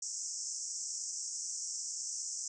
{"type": "band-pass noise", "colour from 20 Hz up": "pink", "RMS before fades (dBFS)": -40, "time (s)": [0.02, 2.48], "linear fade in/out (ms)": 5, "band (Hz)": [5400, 8000], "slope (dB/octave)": 96, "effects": []}